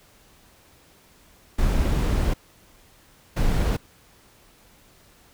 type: noise bursts at uneven times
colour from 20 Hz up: brown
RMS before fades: -21 dBFS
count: 2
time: 1.58-2.34 / 3.36-3.77 s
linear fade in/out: 10 ms
effects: pink hiss -55 dBFS RMS until 5.33 s